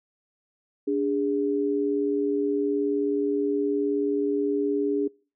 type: tone pair together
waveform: sine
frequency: 289.7 / 408.7 Hz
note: D4 / G#4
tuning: -24 / -28 cents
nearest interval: tritone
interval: 596 cents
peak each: -25 dBFS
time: 0.87-5.08 s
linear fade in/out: 10 ms
effects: noise-tail reverb RT60 0.4 s tail -26 dB re dry